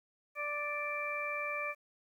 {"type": "harmonic tone", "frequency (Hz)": 587.3, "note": "D5", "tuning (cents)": 0, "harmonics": [1, 2, 3, 4], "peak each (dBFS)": [-41, -40, -44, -37], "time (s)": [0.35, 1.75], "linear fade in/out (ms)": 50, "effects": ["11-bit"]}